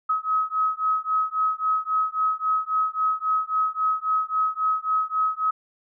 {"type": "beating tone pair", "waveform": "sine", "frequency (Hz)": [1274, 1277.7], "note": ["D#6", "D#6"], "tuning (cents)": [41, 46], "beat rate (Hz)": 3.7, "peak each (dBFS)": -24, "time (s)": [0.09, 5.51], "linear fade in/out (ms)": 10, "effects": []}